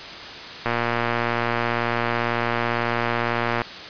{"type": "click train", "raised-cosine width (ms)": 0.5, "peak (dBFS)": -7, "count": 350, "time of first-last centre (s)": [0.66, 3.618], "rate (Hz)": 118, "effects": ["white hiss -35 dBFS RMS until 3.89 s", "resampled to 11025 Hz"]}